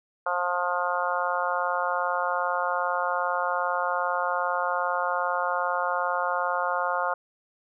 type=harmonic tone; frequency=177.5 Hz; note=F3; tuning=28 cents sharp; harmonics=3 / 4 / 5 / 6 / 7 / 8; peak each=-31 / -31 / -31 / -31 / -31 / -31 dBFS; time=0.26-7.14 s; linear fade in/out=5 ms; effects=none